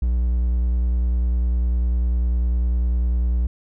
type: tone with vibrato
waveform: triangle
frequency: 60.1 Hz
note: B1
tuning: 46 cents flat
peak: -15 dBFS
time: 0.02-3.47 s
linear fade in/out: 5 ms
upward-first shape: square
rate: 10 Hz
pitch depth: 22 cents each way
effects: none